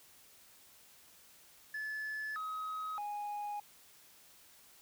sine tone with pitch steps, 1728 / 1268 / 827 Hz, A6 / D#6 / G#5, -32 / +32 / -8 cents, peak -35 dBFS, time 1.74-3.6 s, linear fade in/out 5 ms, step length 620 ms, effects tanh soft clip ceiling -36 dBFS + white hiss -61 dBFS RMS until 4.81 s

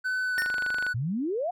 triangle tone with pitch glide, 1509 to 1482.2 Hz, F#6 to F#6, +34 to +3 cents, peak -24 dBFS, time 0.04-0.94 s, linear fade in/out 20 ms, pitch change -31 cents, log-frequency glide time 0.23-0.43 s
click train, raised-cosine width 0.3 ms, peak -20 dBFS, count 13, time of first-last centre 0.38-0.866 s, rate 24.7 Hz
square tone with exponential decay, 1819 Hz, A#6, 43 cents flat, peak -24 dBFS, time 0.38-0.56 s, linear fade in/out 5 ms, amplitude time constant 37 ms
sine exponential sweep, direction up, 106.2 to 750 Hz, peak -26 dBFS, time 0.94-1.51 s, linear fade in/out 10 ms
effects none

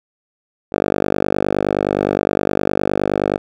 5% pulse tone with band-pass filter, 49.66 Hz, G1, 23 cents sharp, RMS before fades -18 dBFS, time 0.72-3.38 s, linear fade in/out 10 ms, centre 490 Hz, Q 0.83, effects none

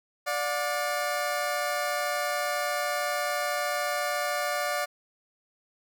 20% pulse tone pair together, 587.3 / 721.1 Hz, D5 / F#5, 0 / -45 cents, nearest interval major third, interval 355 cents, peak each -24 / -26 dBFS, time 0.26-4.86 s, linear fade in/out 20 ms, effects none

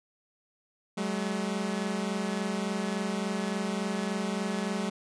sawtooth tone pair together, 189.8 / 213.3 Hz, F#3 / G#3, +44 / +46 cents, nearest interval major second, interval 202 cents, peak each -28 dBFS, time 0.97-4.9 s, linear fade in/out 10 ms, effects resampled to 22050 Hz

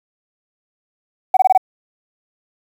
sine tone bursts, 755 Hz, F#5, 35 cents sharp, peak -6 dBFS, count 5, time 1.34-1.577 s, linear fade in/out 5 ms, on 29 ms, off 23 ms, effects tanh soft clip ceiling -4 dBFS + 7-bit

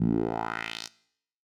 10% pulse tone with band-pass filter sweep, 56 Hz, A1, 31 cents sharp, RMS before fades -29 dBFS, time 0-0.88 s, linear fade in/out 10 ms, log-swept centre 160 to 5800 Hz, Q 2.5, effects noise-tail reverb RT60 0.7 s tail -20 dB re dry

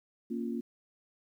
sine chord, Bb minor, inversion none, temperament equal, 233.1 / 277.2 / 349.2 Hz, Bb3 / Db4 / F4, 0 / 0 / 0 cents, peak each -34 / -39 / -39 dBFS, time 0.3-0.61 s, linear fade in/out 10 ms, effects 11-bit

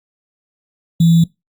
sine tone with sample-and-hold, 166.6 Hz, E3, 19 cents sharp, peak -7 dBFS, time 1-1.24 s, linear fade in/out 5 ms, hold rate 3675 Hz, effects noise-tail reverb RT60 0.2 s tail -23 dB re dry + Opus 48 kbps

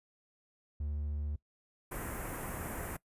triangle tone, 73.8 Hz, D2, 9 cents sharp, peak -32 dBFS, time 0.8-1.36 s, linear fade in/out 5 ms
pink band-stop noise, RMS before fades -40 dBFS, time 1.91-2.97 s, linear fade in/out 10 ms, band 2100 to 8400 Hz, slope 24 dB/octave
effects noise-tail reverb RT60 0.1 s tail -21 dB re dry + resampled to 32000 Hz

